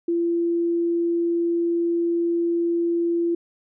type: tone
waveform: sine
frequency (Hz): 340.3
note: F4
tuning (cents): -45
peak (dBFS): -19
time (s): 0.08-3.35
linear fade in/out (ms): 5
effects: none

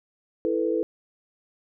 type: chord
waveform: sine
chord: E suspended fourth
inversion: none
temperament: just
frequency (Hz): 329.6 / 439.5 / 494.4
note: E4 / A4 / B4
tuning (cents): 0 / -2 / +2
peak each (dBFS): -26 / -26 / -27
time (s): 0.45-0.83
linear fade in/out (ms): 0
effects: none

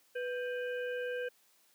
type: harmonic tone with a mistuned harmonic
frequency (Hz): 493.9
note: B4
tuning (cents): 0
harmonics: 1 / 3 / 5 / 6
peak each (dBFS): -35 / -41 / -51 / -53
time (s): 0.15-1.29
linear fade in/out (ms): 10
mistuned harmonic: 3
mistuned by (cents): +110
effects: white hiss -68 dBFS RMS until 1.74 s + high-pass 200 Hz 12 dB/octave

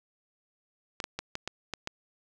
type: clicks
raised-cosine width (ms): 0.2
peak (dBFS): -16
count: 7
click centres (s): 1.002 / 1.041 / 1.19 / 1.354 / 1.476 / 1.737 / 1.874
effects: none

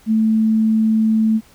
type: tone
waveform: sine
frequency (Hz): 220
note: A3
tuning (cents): 0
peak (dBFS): -12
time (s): 0.06-1.41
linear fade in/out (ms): 50
effects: pink hiss -50 dBFS RMS until 1.54 s

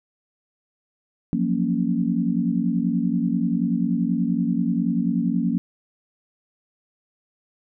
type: chord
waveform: sine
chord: Gb major seventh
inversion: third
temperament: equal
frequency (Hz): 174.61 / 185 / 233.1 / 277.2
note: F3 / Gb3 / Bb3 / Db4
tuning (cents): 0 / 0 / 0 / 0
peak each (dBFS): -25 / -26 / -23 / -26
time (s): 1.33-5.58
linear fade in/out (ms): 0
effects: none

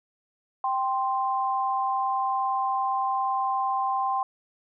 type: tone pair together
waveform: sine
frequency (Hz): 784 / 1046.5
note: G5 / C6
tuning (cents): 0 / 0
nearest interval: perfect fourth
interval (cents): 500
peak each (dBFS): -26 / -26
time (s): 0.64-4.23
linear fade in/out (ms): 2
effects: none

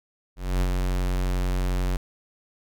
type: tone with ADSR envelope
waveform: square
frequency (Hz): 45.68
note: F#1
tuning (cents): -21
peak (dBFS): -20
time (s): 0.36-1.97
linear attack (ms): 250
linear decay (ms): 57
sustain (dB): -3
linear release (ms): 3
effects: none

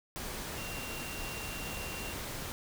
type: tone in noise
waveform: sine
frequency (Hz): 2759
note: F7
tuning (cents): -22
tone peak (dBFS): -44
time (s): 0.58-2.13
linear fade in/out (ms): 0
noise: pink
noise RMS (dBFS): -40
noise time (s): 0.16-2.52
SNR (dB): -7
effects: none

